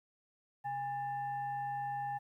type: tone with frequency modulation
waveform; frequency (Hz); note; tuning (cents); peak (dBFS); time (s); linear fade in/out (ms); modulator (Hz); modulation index
sine; 816; G#5; -31; -35; 0.64-2.19; 20; 948; 0.42
effects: 12-bit